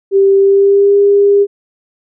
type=tone with pitch glide; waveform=sine; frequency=392 to 403 Hz; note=G4 to G4; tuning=0 to +48 cents; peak=-5 dBFS; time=0.11-1.47 s; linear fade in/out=50 ms; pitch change=+48 cents; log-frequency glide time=0.37-0.97 s; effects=none